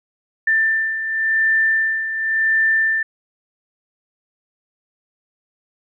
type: beating tone pair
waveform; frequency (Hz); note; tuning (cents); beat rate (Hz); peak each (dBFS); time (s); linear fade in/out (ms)
sine; 1781 / 1781.92; A6 / A6; +21 / +21; 0.92; -16 / -23; 0.47-3.03; 5
effects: none